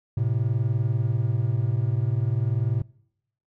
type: tone pair together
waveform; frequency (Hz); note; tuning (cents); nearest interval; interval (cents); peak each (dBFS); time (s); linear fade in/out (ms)
triangle; 109.53 / 129.9; A2 / C3; -7 / -12; minor third; 295; -21 / -23; 0.17-2.82; 5
effects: noise-tail reverb RT60 0.8 s tail -24 dB re dry